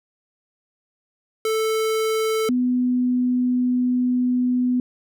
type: tone pair in turn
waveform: square / sine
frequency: 440 / 249.2 Hz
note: A4 / B3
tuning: 0 / +16 cents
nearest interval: minor seventh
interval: 984 cents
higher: first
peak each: -20 / -17 dBFS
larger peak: second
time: 1.45-2.49 / 2.49-4.8 s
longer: second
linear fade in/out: 2 ms
effects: none